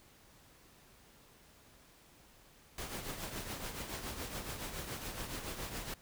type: noise with tremolo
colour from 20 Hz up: pink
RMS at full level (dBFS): -40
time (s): 2.78-5.94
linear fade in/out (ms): 2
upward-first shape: triangle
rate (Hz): 7.1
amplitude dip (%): 60
effects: pink hiss -62 dBFS RMS until 6.01 s